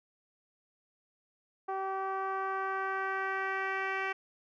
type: tone with low-pass filter sweep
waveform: 10% pulse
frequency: 385 Hz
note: G4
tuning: 31 cents flat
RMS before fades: -34 dBFS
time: 1.68-4.13 s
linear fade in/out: 10 ms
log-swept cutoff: 900 to 2400 Hz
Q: 1.9
effects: none